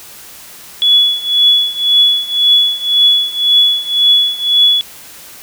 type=tone with tremolo; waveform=sine; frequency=3399 Hz; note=G#7; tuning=39 cents sharp; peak=-4 dBFS; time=0.82-4.81 s; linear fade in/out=0 ms; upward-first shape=triangle; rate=1.9 Hz; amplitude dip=90%; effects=white hiss -35 dBFS RMS until 5.42 s